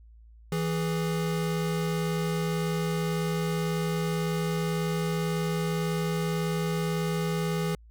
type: tone pair together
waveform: square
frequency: 164.49 / 415.3 Hz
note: E3 / G#4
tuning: -3 / 0 cents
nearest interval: octave + major third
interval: 1603 cents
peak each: -28 / -33 dBFS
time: 0.52-7.75 s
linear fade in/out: 2 ms
effects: added 56 Hz sine -49 dBFS peak until 7.9 s